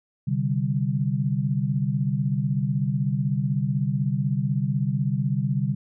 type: chord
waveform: sine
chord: C suspended second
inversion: none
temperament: equal with one note detuned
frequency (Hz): 130.81 / 146.83 / 195.09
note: C3 / D3 / G3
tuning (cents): 0 / 0 / -8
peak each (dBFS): -25 / -25 / -27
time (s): 0.27-5.75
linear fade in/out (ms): 10
effects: none